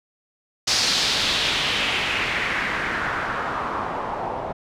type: noise with low-pass filter sweep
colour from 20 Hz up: white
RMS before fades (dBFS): -24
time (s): 0.67-4.53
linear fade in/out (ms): 10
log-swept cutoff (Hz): 5300 to 730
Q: 2.3
effects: none